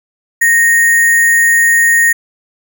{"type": "tone with sample-and-hold", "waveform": "sine", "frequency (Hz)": 1860, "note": "A#6", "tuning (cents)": -4, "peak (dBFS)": -6, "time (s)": [0.41, 2.13], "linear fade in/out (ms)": 10, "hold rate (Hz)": 8820, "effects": []}